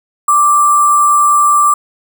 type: tone with sample-and-hold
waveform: sine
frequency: 1174.7 Hz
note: D6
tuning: in tune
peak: -6 dBFS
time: 0.28-1.74 s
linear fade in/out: 5 ms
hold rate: 8820 Hz
effects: none